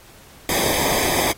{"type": "noise with comb filter", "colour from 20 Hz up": "pink", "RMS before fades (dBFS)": -21, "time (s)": [0.49, 1.32], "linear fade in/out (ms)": 2, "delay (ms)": 0.71, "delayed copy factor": -0.75, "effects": ["pink hiss -47 dBFS RMS until 1.37 s", "AAC 48 kbps"]}